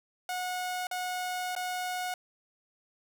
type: tone with dropouts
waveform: sawtooth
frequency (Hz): 729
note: F#5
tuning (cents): -26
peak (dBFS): -28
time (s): 0.29-2.14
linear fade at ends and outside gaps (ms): 2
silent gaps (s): 0.87-0.912 / 1.552-1.563
effects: none